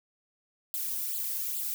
violet noise with flanger, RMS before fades -33 dBFS, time 0.74-1.74 s, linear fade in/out 0 ms, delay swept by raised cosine 0.25 to 1.95 ms, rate 2.4 Hz, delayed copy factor +1, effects none

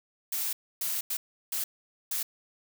blue noise bursts at uneven times, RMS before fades -31 dBFS, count 5, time 0.32-0.53 / 0.81-1.01 / 1.1-1.17 / 1.52-1.64 / 2.11-2.23 s, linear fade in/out 5 ms, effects none

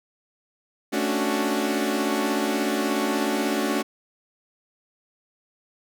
sawtooth chord, D major seventh, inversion second, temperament equal, 220 / 277.2 / 293.7 / 370 Hz, A3 / C#4 / D4 / F#4, 0 / 0 / 0 / 0 cents, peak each -24 dBFS, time 0.92-3.83 s, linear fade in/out 20 ms, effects none

